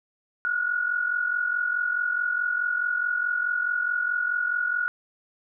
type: tone pair together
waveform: sine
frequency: 1412.3 / 1457 Hz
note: F6 / F#6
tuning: +19 / -27 cents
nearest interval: minor second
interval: 54 cents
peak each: -29 / -24 dBFS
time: 0.45-4.88 s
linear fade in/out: 0 ms
effects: none